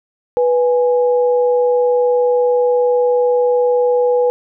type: tone pair together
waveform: sine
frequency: 491.7 / 830.6 Hz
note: B4 / G#5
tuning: -8 / 0 cents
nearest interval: major sixth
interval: 908 cents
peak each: -11 / -22 dBFS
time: 0.37-4.3 s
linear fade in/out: 0 ms
effects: none